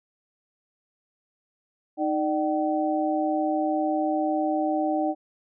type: tone cluster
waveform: sine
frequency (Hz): 310.5 / 597 / 764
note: D#4 / D5 / G5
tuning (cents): -3 / +28 / -45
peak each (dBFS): -25 / -28 / -27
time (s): 1.97-5.15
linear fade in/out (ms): 50
effects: none